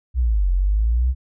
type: linear two-way sweep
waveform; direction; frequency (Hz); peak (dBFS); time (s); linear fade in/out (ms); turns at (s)
sine; down then up; 65.41 to 43.65 to 65.41; -15; 0.14-1.15; 50; 0.51
effects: none